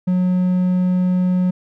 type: tone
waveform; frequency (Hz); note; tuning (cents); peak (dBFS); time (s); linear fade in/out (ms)
triangle; 182; F#3; -28; -12; 0.07-1.51; 10
effects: none